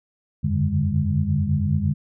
sine tone cluster, 86.5 / 95.6 / 142.6 / 148 / 202.6 Hz, F2 / G2 / C#3 / D3 / G#3, -16 / -43 / +49 / +14 / -43 cents, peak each -25 dBFS, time 0.43-1.94 s, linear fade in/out 20 ms, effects none

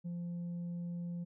sine tone with tanh clipping, 173.3 Hz, F3, 13 cents flat, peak -38 dBFS, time 0.04-1.25 s, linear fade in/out 20 ms, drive 2 dB, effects none

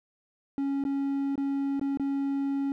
triangle tone with dropouts, 276.9 Hz, C#4, 2 cents flat, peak -24 dBFS, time 0.58-2.72 s, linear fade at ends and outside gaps 1 ms, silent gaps 0.839-0.851 / 1.356-1.378 / 1.796-1.813 / 1.973-1.997 s, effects none

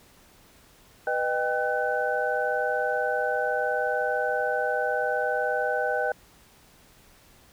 sine tone cluster, 493.3 / 614 / 788 / 1507 Hz, B4 / D#5 / G5 / F#6, -2 / -23 / +9 / +31 cents, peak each -29 dBFS, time 1.07-6.12 s, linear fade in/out 2 ms, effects pink hiss -56 dBFS RMS until 7.52 s

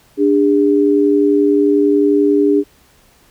sine tone pair together, 293.7 / 404.9 Hz, D4 / G#4, 0 / -44 cents, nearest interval tritone, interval 556 cents, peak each -12 dBFS, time 0.17-2.64 s, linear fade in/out 50 ms, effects pink hiss -51 dBFS RMS until 3.3 s

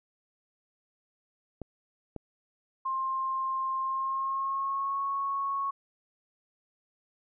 clicks, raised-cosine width 2 ms, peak -24 dBFS, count 2, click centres 1.617 / 2.163 s
sine tone with pitch glide, 1058 to 1103.6 Hz, C6 to C#6, +19 to -8 cents, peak -28 dBFS, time 2.85-5.71 s, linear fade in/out 10 ms, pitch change +73 cents, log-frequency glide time 3.8-5.01 s
effects none

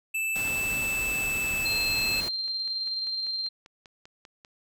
square tone with pitch glide, 2637 to 2620 Hz, E7 to E7, 0 to -11 cents, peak -27 dBFS, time 0.14-2.21 s, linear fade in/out 10 ms, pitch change -11 cents, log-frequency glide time 0.76-1.99 s
pink noise, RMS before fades -37 dBFS, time 0.35-2.29 s, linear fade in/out 10 ms
sine tone with tremolo, 4165 Hz, C8, 9 cents flat, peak -27 dBFS, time 1.65-3.49 s, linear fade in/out 10 ms, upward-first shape square, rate 19 Hz, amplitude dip 25%
click train, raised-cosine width 0.2 ms, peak -31 dBFS, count 11, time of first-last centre 2.48-4.449 s, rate 5.08 Hz
effects none

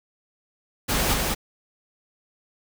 pink noise with echo, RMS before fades -23 dBFS, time 0.88-1.15 s, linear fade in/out 20 ms, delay 200 ms, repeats 1, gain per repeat -2 dB, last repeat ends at 1.35 s, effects none

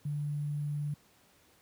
sine tone with sample-and-hold, 146.83 Hz, D3, in tune, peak -31 dBFS, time 0.05-0.94 s, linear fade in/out 5 ms, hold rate 11025 Hz, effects pink hiss -64 dBFS RMS until 1.61 s + high-pass 80 Hz 12 dB/octave

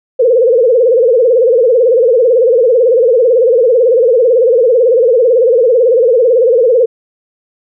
sine tone with vibrato, 483.6 Hz, B4, 36 cents flat, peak -5 dBFS, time 0.19-6.86 s, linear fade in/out 10 ms, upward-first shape sine, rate 18 Hz, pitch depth 150 cents each way, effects none

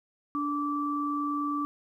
sine tone pair together, 291.6 / 1162.4 Hz, D4 / D6, -12 / -18 cents, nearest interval 2 octaves, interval 2394 cents, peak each -30 / -30 dBFS, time 0.35-1.65 s, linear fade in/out 0 ms, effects 11-bit

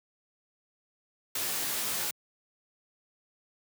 white noise with comb filter, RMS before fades -32 dBFS, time 1.35-2.11 s, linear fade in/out 5 ms, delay 16 ms, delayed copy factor -0.8, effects high-pass 100 Hz 12 dB/octave

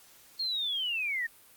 sine linear sweep, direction down, 4300 to 1800 Hz, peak -29 dBFS, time 0.39-1.27 s, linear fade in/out 10 ms, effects white hiss -57 dBFS RMS until 1.56 s + Opus 48 kbps

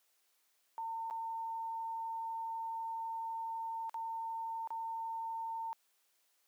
sine tone with dropouts, 906 Hz, A#5, 50 cents flat, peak -37 dBFS, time 0.78-5.73 s, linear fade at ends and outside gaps 0 ms, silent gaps 1.1-1.109 / 3.895-3.943 / 4.674-4.705 s, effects white hiss -75 dBFS RMS until 6.47 s + high-pass 400 Hz 12 dB/octave

